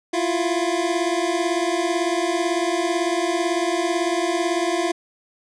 25% pulse beating tone pair, 334.7 / 352.7 Hz, E4 / F4, +26 / +17 cents, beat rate 18 Hz, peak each -19 dBFS, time 0.13-4.92 s, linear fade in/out 10 ms, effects resampled to 22050 Hz

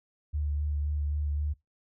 sine tone with vibrato, 73.7 Hz, D2, 7 cents sharp, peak -27 dBFS, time 0.33-1.54 s, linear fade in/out 20 ms, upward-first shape sine, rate 3.8 Hz, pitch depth 21 cents each way, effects noise-tail reverb RT60 0.2 s tail -23 dB re dry

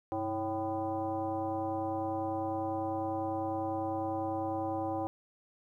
sine tone with frequency modulation, 550 Hz, C#5, 14 cents flat, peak -31 dBFS, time 0.12-5.07 s, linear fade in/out 0 ms, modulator 226 Hz, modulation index 1.6, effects 12-bit

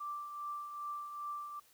sine tone with tremolo, 1174.7 Hz, D6, in tune, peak -37 dBFS, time 0-1.6 s, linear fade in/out 10 ms, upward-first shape triangle, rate 2.5 Hz, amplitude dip 55%, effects white hiss -66 dBFS RMS until 1.73 s

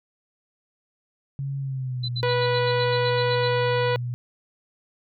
sine tone with pitch glide, 137.9 to 122.15 Hz, C#3 to B2, -9 to -19 cents, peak -26 dBFS, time 1.39-4.14 s, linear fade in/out 0 ms, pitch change -210 cents, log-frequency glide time 1.59-2.08 s
sine tone bursts, 4014 Hz, B7, 27 cents sharp, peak -28 dBFS, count 12, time 2.03-3.483 s, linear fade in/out 10 ms, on 56 ms, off 71 ms
harmonic tone, 490 Hz, B4, 14 cents flat, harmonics 1 / 2 / 3 / 4 / 5 / 6 / 7 / 8 / 9, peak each -22 / -28 / -32 / -34 / -36 / -38 / -39 / -40 / -41 dBFS, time 2.23-3.96 s, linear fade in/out 0 ms
effects none

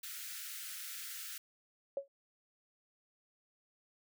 white high-pass noise, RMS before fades -45 dBFS, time 0.03-1.38 s, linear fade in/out 5 ms, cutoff 1300 Hz, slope 96 dB/octave
sine tone with exponential decay, 554.4 Hz, C#5, in tune, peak -30 dBFS, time 1.97-2.08 s, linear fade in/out 2 ms, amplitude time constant 22 ms
effects none

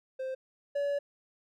triangle tone pair in turn, 523.3 / 569.7 Hz, C5 / C#5, 0 / +47 cents, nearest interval minor second, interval 147 cents, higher second, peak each -31 / -26 dBFS, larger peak second, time 0.19-0.35 / 0.75-0.99 s, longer second, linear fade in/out 10 ms, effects none

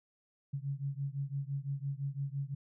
sine beating tone pair, 136.7 / 142.6 Hz, C#3 / C#3, -24 / +49 cents, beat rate 5.9 Hz, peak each -37 / -38 dBFS, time 0.53-2.55 s, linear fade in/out 10 ms, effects none

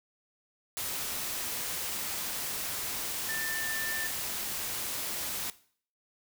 sine tone in noise, 1782 Hz, A6, 22 cents sharp, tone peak -34 dBFS, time 3.29-4.07 s, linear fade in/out 0 ms, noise white, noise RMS -35 dBFS, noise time 0.77-5.5 s, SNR -2 dB, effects noise-tail reverb RT60 0.5 s tail -17 dB re dry

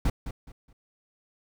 brown noise with echo, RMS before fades -23 dBFS, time 0.05-0.1 s, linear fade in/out 5 ms, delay 210 ms, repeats 3, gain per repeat -11 dB, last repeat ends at 0.73 s, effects none

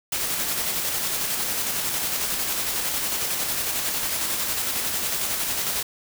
white noise with tremolo, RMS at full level -25 dBFS, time 0.12-5.83 s, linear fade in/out 5 ms, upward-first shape square, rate 11 Hz, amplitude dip 25%, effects none

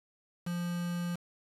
triangle tone with quantisation, 174.2 Hz, F3, 4 cents flat, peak -30 dBFS, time 0.46-1.16 s, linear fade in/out 10 ms, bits 7, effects resampled to 32000 Hz

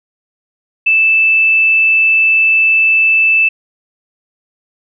sine tone, 2637 Hz, E7, in tune, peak -7 dBFS, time 0.86-3.49 s, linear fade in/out 10 ms, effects none

